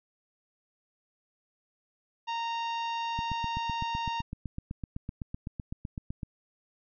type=harmonic tone; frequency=926 Hz; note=A#5; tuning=12 cents flat; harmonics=1 / 2 / 3 / 4 / 5 / 6 / 7; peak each=-31 / -45 / -40 / -44 / -52 / -52 / -59 dBFS; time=2.27-4.22 s; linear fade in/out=20 ms
type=click train; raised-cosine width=5 ms; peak=-23 dBFS; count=25; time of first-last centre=3.19-6.232 s; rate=7.89 Hz
effects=none